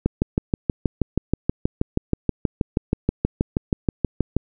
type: click train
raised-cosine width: 3 ms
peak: -5 dBFS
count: 28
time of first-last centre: 0.06-4.366 s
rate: 6.27 Hz
effects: none